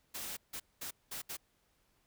white noise bursts at uneven times, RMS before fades -42 dBFS, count 5, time 0.14-0.37 / 0.53-0.6 / 0.81-0.91 / 1.11-1.22 / 1.29-1.37 s, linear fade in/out 10 ms, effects pink hiss -74 dBFS RMS until 2.06 s

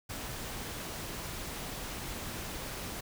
pink noise, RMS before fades -40 dBFS, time 0.09-3.01 s, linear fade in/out 10 ms, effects none

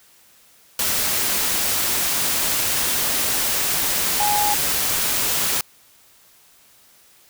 sine tone in noise, 830.6 Hz, G#5, in tune, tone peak -19 dBFS, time 4.2-4.54 s, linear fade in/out 2 ms, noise white, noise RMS -21 dBFS, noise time 0.79-5.61 s, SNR -1 dB, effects white hiss -53 dBFS RMS until 7.29 s

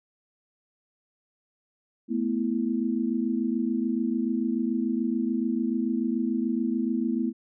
sine chord, A suspended second, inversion none, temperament equal, 220 / 246.9 / 329.6 Hz, A3 / B3 / E4, 0 / 0 / 0 cents, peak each -28 / -27 / -30 dBFS, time 2.08-7.33 s, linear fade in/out 50 ms, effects none

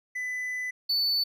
triangle tone pair in turn, 2000 / 4490 Hz, B6 / C#8, +21 / +21 cents, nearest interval octave + major second, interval 1400 cents, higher second, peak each -28 / -22 dBFS, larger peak second, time 0.15-0.71 / 0.89-1.24 s, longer first, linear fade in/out 10 ms, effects none

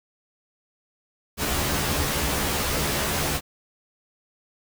pink noise with comb filter, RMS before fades -25 dBFS, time 1.37-3.41 s, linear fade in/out 50 ms, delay 14 ms, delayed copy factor +0.9, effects none

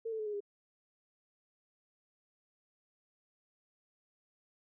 sine tone with pitch steps, 453.5 / 441.4 / 429.5 / 418 / 406.8 Hz, A#4 / A4 / A4 / G#4 / G#4, -48 / +5 / -42 / +11 / -36 cents, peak -35 dBFS, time 0.05-0.405 s, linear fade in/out 10 ms, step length 71 ms, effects none

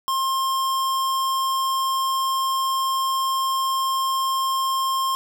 square tone, 1063 Hz, C6, 27 cents sharp, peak -21 dBFS, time 0.08-5.15 s, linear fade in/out 0 ms, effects none

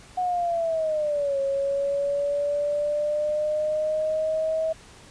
sine linear two-way sweep, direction down then up, 736 to 547 to 643 Hz, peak -22 dBFS, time 0.17-4.73 s, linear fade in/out 10 ms, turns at 1.39 s, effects pink hiss -49 dBFS RMS until 5.1 s + resampled to 22050 Hz

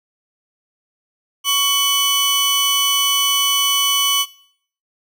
sawtooth tone pair together, 1116.9 / 3000 Hz, C#6 / F#7, +13 / +23 cents, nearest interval octave + perfect fourth, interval 1710 cents, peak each -17 / -12 dBFS, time 1.44-4.26 s, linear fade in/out 50 ms, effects noise-tail reverb RT60 0.6 s tail -20 dB re dry

